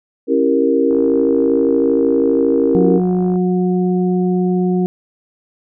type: chord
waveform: sine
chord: C# diminished seventh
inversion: none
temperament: equal with one note detuned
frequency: 272.7 / 329.6 / 392 / 466.2 Hz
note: C#4 / E4 / G4 / Bb4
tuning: -28 / 0 / 0 / 0 cents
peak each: -16 / -18 / -19 / -15 dBFS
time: 0.27-3.01 s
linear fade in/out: 50 ms
type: click train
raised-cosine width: 1 ms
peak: -21 dBFS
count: 130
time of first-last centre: 0.91-3.358 s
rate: 52.7 Hz
type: harmonic tone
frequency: 181.6 Hz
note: F#3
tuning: 32 cents flat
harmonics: 1 / 2 / 4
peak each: -14 / -18 / -28 dBFS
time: 2.75-4.86 s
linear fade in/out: 0 ms
effects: none